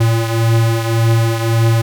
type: beating tone pair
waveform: square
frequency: 113.8 / 115.6 Hz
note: A#2 / A#2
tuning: -41 / -14 cents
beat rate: 1.8 Hz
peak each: -13 / -19 dBFS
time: 0-1.82 s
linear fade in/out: 10 ms
effects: none